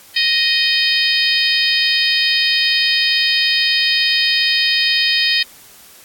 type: harmonic tone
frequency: 622.3 Hz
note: D#5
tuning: in tune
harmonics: 3 / 4 / 5 / 6 / 7 / 8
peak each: -20 / -20 / -20 / -20 / -20 / -20 dBFS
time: 0.16-5.43 s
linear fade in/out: 5 ms
effects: white hiss -43 dBFS RMS until 6.04 s + AAC 64 kbps